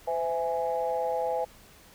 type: chord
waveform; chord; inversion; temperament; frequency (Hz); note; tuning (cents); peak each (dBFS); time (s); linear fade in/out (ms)
sine; C augmented; none; equal with one note detuned; 509.8 / 659.3 / 830.6; C5 / E5 / G#5; -45 / 0 / 0; -29 / -31 / -30; 0.07-1.45; 10
effects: tanh soft clip ceiling -18 dBFS + pink hiss -54 dBFS RMS until 1.94 s